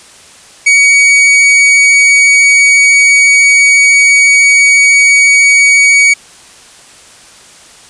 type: tone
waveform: 45% pulse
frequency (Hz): 2253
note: C#7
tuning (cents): +28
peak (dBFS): -3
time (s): 0.66-6.14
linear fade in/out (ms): 10
effects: white hiss -37 dBFS RMS until 7.89 s + resampled to 22050 Hz